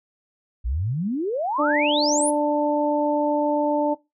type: exponential sweep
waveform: sine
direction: up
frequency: 53 to 10990 Hz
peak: -22 dBFS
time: 0.64-2.31 s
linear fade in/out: 20 ms
type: harmonic tone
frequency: 295.4 Hz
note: D4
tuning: 10 cents sharp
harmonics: 1 / 2 / 3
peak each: -22 / -22 / -25 dBFS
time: 1.58-3.95 s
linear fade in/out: 20 ms
effects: noise-tail reverb RT60 0.2 s tail -18 dB re dry